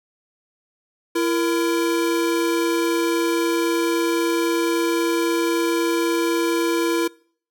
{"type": "tone pair together", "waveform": "square", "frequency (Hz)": [336.4, 466.2], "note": ["E4", "A#4"], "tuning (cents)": [35, 0], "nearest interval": "tritone", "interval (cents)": 565, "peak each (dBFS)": [-20, -25], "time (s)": [1.15, 7.08], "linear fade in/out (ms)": 10, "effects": ["noise-tail reverb RT60 0.5 s tail -23 dB re dry"]}